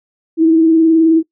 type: tone with vibrato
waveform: sine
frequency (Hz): 324.1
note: E4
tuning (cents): -29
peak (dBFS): -6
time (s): 0.37-1.23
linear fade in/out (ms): 50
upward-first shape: triangle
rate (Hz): 19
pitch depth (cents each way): 37
effects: noise-tail reverb RT60 0.1 s tail -20 dB re dry